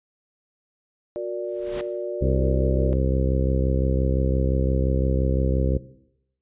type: chord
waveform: sine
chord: Gb augmented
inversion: none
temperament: equal with one note detuned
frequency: 363.4 / 466.2 / 587.3 Hz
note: Gb4 / Bb4 / D5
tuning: -31 / 0 / 0 cents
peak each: -30 / -34 / -29 dBFS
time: 1.16-2.93 s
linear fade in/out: 0 ms
type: noise with exponential growth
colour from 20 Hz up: pink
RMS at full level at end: -31 dBFS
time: 1.44-1.81 s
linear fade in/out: 0 ms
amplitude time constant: 79 ms
type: harmonic tone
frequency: 65.8 Hz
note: C2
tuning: 10 cents sharp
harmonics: 1 / 2 / 3 / 4 / 5 / 6 / 7 / 8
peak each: -22 / -24 / -30 / -31 / -33 / -34 / -32 / -32 dBFS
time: 2.21-5.78 s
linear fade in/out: 10 ms
effects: noise-tail reverb RT60 0.8 s tail -17 dB re dry + resampled to 8000 Hz